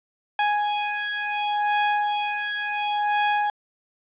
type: beating tone pair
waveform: sawtooth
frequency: 830.6 / 831.3 Hz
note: G#5 / G#5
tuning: 0 / +1 cents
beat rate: 0.7 Hz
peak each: -21 dBFS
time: 0.39-3.5 s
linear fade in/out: 2 ms
effects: resampled to 8000 Hz + 9-bit